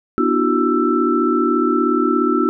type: tone cluster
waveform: sine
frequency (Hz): 245.4 / 300.3 / 337.6 / 374.4 / 1327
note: B3 / D4 / E4 / F#4 / E6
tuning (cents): -11 / +39 / +41 / +20 / +11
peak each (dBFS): -20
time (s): 0.18-2.49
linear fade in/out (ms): 0
effects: none